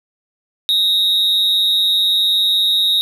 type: tone with amplitude modulation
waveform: triangle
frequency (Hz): 3759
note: A#7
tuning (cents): +14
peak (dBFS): -8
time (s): 0.69-3.01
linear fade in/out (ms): 0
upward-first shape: sine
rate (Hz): 195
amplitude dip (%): 60
effects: none